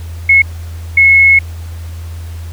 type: tone bursts at uneven times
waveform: sine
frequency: 2182 Hz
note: C#7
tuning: 28 cents flat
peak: -3 dBFS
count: 2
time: 0.29-0.42 / 0.97-1.39 s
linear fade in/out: 5 ms
effects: added 83 Hz sine -22 dBFS peak until 2.52 s + pink hiss -39 dBFS RMS until 2.52 s